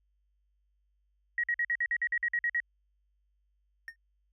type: tone bursts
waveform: sine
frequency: 1900 Hz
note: A#6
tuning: 33 cents sharp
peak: -26 dBFS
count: 12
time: 1.38-2.602 s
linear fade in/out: 2 ms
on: 56 ms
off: 50 ms
type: tone with exponential decay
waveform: triangle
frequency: 1835 Hz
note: A#6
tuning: 28 cents flat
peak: -33 dBFS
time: 3.88-3.96 s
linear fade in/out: 1 ms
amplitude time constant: 17 ms
effects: added 50 Hz sine -70 dBFS peak until 4.32 s